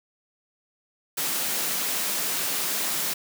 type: high-pass noise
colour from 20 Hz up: white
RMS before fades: -27 dBFS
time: 1.17-3.14 s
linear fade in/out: 10 ms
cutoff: 140 Hz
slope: 96 dB/octave
effects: none